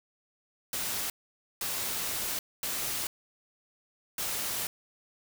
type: noise bursts at uneven times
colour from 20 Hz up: white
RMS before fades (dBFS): -33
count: 4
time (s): 0.73-1.1 / 1.61-2.39 / 2.63-3.07 / 4.18-4.67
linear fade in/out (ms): 2
effects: none